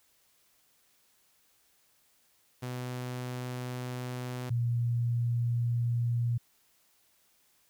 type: tone pair in turn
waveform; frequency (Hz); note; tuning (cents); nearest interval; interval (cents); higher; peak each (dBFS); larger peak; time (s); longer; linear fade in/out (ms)
sawtooth / sine; 125.2 / 118.82; B2 / A#2; +24 / +34; minor second; 90; first; -31 / -26; second; 2.62-4.5 / 4.5-6.38; neither; 10
effects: white hiss -68 dBFS RMS until 7.69 s